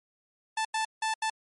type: tone bursts at uneven times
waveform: sawtooth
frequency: 880 Hz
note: A5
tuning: in tune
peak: -23 dBFS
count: 4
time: 0.57-0.65 / 0.74-0.85 / 1.02-1.14 / 1.22-1.3 s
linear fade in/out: 5 ms
effects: MP3 48 kbps